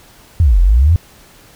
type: exponential two-way sweep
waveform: sine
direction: down then up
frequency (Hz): 92.5 to 41.2 to 92.5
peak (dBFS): -6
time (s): 0.4-0.96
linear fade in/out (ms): 0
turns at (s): 0.6
effects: pink hiss -44 dBFS RMS until 1.55 s